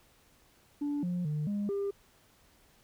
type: tone with pitch steps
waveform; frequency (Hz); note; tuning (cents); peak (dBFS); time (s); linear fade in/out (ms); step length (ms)
sine; 289.8 / 177.5 / 150.5 / 204.2 / 399.3; D4 / F3 / D3 / G#3 / G4; -23 / +28 / +43 / -29 / +32; -28; 0.81-1.91; 10; 220
effects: tanh soft clip ceiling -28 dBFS + pink hiss -64 dBFS RMS until 2.83 s